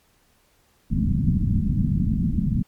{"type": "low-pass noise", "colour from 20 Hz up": "white", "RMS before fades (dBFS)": -21, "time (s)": [0.9, 2.63], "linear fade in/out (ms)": 20, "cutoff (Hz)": 230, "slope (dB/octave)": 48, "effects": ["pink hiss -62 dBFS RMS until 2.67 s", "MP3 96 kbps"]}